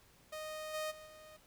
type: tone with level steps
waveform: sawtooth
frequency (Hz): 620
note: D#5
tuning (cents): -6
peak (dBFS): -38 / -33 / -47 / -50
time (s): 0.32-1.37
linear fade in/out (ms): 10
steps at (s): 0.73 / 0.9 / 1.05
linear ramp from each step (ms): 20
effects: pink hiss -65 dBFS RMS until 1.46 s